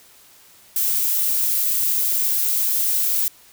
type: noise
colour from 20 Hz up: violet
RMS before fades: -20 dBFS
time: 0.76-3.28 s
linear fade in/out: 2 ms
effects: white hiss -50 dBFS RMS until 3.52 s